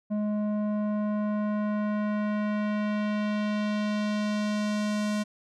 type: tone with low-pass filter sweep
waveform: square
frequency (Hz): 209.9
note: G#3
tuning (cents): +19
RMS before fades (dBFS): -28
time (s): 0.1-5.24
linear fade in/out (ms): 20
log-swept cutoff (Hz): 600 to 8400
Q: 0.94
effects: none